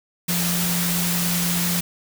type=tone in noise; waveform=sine; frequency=174.61 Hz; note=F3; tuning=in tune; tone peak=-23 dBFS; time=0.28-1.81 s; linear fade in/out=10 ms; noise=white; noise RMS=-24 dBFS; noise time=0.28-1.81 s; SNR=-2 dB; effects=none